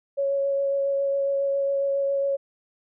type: tone with vibrato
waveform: sine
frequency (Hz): 554.4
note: C#5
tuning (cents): 0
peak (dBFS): -21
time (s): 0.17-2.37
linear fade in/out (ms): 20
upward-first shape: sine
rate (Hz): 7.3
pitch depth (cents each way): 10
effects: none